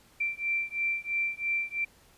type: beating tone pair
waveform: sine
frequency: 2349 / 2352 Hz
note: D7 / D7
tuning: 0 / +2 cents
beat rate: 3 Hz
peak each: -31 dBFS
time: 0.2-1.85 s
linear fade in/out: 10 ms
effects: pink hiss -60 dBFS RMS until 2.17 s + resampled to 32000 Hz